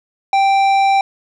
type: tone with tanh clipping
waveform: sine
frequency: 784 Hz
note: G5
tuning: in tune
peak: -12 dBFS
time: 0.33-1.01 s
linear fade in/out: 2 ms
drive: 12 dB
effects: none